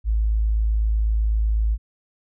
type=tone; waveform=sine; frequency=54 Hz; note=A1; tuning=32 cents flat; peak=-17 dBFS; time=0.04-1.78 s; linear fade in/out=50 ms; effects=none